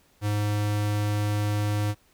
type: tone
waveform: square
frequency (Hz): 104.2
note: G#2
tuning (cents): +6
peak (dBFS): -24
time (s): 0.21-1.95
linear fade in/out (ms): 50
effects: pink hiss -62 dBFS RMS until 2.13 s